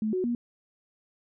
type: tone with pitch steps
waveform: sine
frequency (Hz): 216.4 / 369.3 / 238.8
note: A3 / F#4 / A#3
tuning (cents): -29 / -3 / +42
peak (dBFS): -25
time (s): 0.02-0.35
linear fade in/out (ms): 2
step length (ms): 110
effects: none